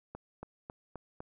accelerating click train, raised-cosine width 1 ms, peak -28 dBFS, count 5, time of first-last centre 0.15-1.205 s, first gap 280 ms, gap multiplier 0.96, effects none

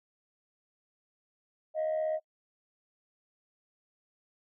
sine tone pair together, 626 / 702.4 Hz, D#5 / F5, +10 / +10 cents, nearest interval major second, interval 200 cents, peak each -27 / -37 dBFS, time 1.74-2.2 s, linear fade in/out 50 ms, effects noise-tail reverb RT60 0.1 s tail -25 dB re dry + tanh soft clip ceiling -25 dBFS

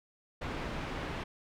pink low-pass noise, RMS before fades -38 dBFS, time 0.41-1.24 s, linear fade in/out 10 ms, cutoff 2600 Hz, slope 12 dB/octave, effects none

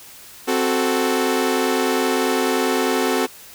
sawtooth chord, F# diminished, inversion second, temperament equal, 261.6 / 370 / 440 Hz, C4 / F#4 / A4, 0 / 0 / 0 cents, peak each -18 dBFS, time 0.47-3.27 s, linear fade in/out 20 ms, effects white hiss -42 dBFS RMS until 3.54 s

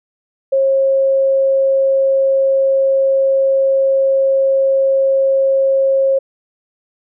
sine tone, 540 Hz, C#5, 45 cents flat, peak -10 dBFS, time 0.52-6.19 s, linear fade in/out 10 ms, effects none

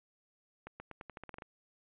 accelerating click train, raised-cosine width 0.5 ms, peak -30 dBFS, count 11, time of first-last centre 0.67-1.422 s, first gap 130 ms, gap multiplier 0.87, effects resampled to 8000 Hz

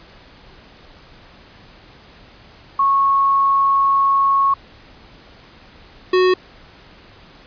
sine / square tone pair in turn, 1100 / 368.4 Hz, C#6 / F#4, -14 / -7 cents, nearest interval octave + perfect fifth, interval 1893 cents, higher first, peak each -12 dBFS, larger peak neither, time 2.79-4.54 / 6.13-6.34 s, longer first, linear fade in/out 5 ms, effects pink hiss -45 dBFS RMS until 7.46 s + resampled to 11025 Hz

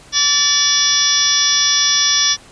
harmonic tone with a mistuned harmonic, 575 Hz, D5, 37 cents flat, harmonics 2 / 3 / 4 / 5 / 6 / 7 / 8 / 9 / 10, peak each -27 / -23 / -28 / -27 / -17 / -26 / -26 / -18 / -16 dBFS, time 0.12-2.37 s, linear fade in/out 50 ms, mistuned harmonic 3, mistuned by +37 cents, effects pink hiss -43 dBFS RMS until 2.51 s + resampled to 22050 Hz

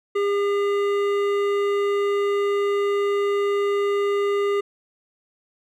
triangle tone with hard clipping, 404.1 Hz, G#4, 47 cents flat, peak -21 dBFS, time 0.15-4.61 s, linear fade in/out 10 ms, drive 16 dB, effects none

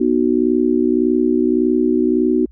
sine chord, B major, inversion none, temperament just, 246.9 / 308.7 / 370.4 Hz, B3 / D#4 / F#4, 0 / -14 / +2 cents, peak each -17 dBFS, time 0-2.46 s, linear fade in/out 10 ms, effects added 60 Hz sine -41 dBFS peak until 2.51 s

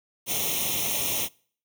white noise with comb filter, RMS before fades -27 dBFS, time 0.26-1.29 s, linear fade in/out 50 ms, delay 0.32 ms, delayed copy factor +0.85, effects noise-tail reverb RT60 0.5 s tail -25 dB re dry + high-pass 80 Hz 12 dB/octave

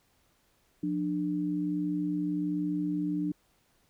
sine tone pair together, 176.4 / 297.7 Hz, F3 / D4, +18 / +24 cents, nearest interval major sixth, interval 906 cents, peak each -33 / -29 dBFS, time 0.83-3.32 s, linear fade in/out 5 ms, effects pink hiss -69 dBFS RMS until 3.89 s

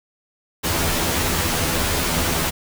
pink noise with comb filter, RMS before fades -21 dBFS, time 0.63-2.51 s, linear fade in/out 20 ms, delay 12 ms, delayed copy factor +0.85, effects none

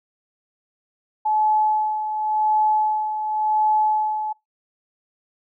sine tone with tremolo, 858 Hz, A5, 44 cents flat, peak -15 dBFS, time 1.25-4.33 s, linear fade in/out 10 ms, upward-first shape sine, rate 0.91 Hz, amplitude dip 60%, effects noise-tail reverb RT60 0.2 s tail -26 dB re dry

